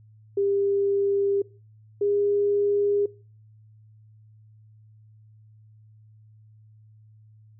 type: tone pair in turn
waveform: sine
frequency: 398.7 / 406.8 Hz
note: G4 / G#4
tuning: +29 / -36 cents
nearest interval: unison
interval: 35 cents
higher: second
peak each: -20 dBFS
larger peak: neither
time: 0.37-1.42 / 2.01-3.06 s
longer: neither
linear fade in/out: 5 ms
effects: noise-tail reverb RT60 0.4 s tail -22 dB re dry + added 108 Hz sine -50 dBFS peak until 7.59 s